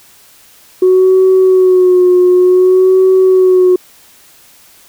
sine tone with vibrato, 368.5 Hz, F#4, 7 cents flat, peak -3 dBFS, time 0.82-3.76 s, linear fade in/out 5 ms, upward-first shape sine, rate 0.55 Hz, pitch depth 36 cents each way, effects tanh soft clip ceiling -1 dBFS + white hiss -43 dBFS RMS until 4.88 s

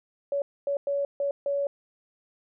sine tone bursts at uneven times, 564 Hz, C#5, 30 cents sharp, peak -24 dBFS, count 5, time 0.32-0.42 / 0.67-0.77 / 0.87-1.05 / 1.2-1.31 / 1.46-1.67 s, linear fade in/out 2 ms, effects none

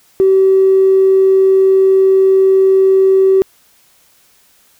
triangle tone with tanh clipping, 383.1 Hz, G4, 40 cents flat, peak -6 dBFS, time 0.2-3.42 s, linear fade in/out 0 ms, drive 4 dB, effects white hiss -51 dBFS RMS until 4.79 s

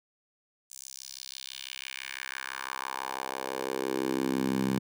10% pulse tone with high-pass filter sweep, 66 Hz, C2, 16 cents sharp, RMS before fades -34 dBFS, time 0.7-4.79 s, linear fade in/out 10 ms, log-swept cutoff 7400 to 170 Hz, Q 2.2, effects none

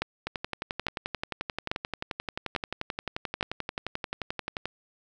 two click trains, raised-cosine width 0.3 ms, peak -15 / -11 dBFS, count 51 / 5, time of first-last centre 0.27-4.656 / 0.02-3.41 s, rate 11.4 / 1.18 Hz, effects none

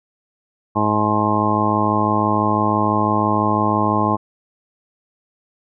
harmonic tone, 106 Hz, G#2, 36 cents sharp, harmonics 1 / 2 / 3 / 4 / 5 / 6 / 7 / 8 / 9 / 10, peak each -24 / -22 / -23 / -28 / -30 / -26 / -30 / -22 / -28 / -20 dBFS, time 0.75-4.17 s, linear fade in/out 20 ms, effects none

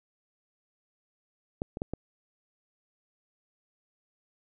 clicks, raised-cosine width 2 ms, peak -17 / -22 / -17 / -19 dBFS, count 4, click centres 1.619 / 1.771 / 1.819 / 1.936 s, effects none

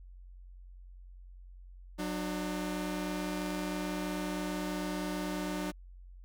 sawtooth tone pair together, 184.59 / 300 Hz, F#3 / D4, -4 / +37 cents, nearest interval minor sixth, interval 841 cents, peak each -33 / -32 dBFS, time 1.98-5.72 s, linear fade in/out 20 ms, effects added 45 Hz sine -48 dBFS peak until 6.24 s

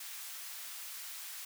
white high-pass noise, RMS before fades -45 dBFS, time 0-1.45 s, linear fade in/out 5 ms, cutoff 1100 Hz, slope 12 dB/octave, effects none

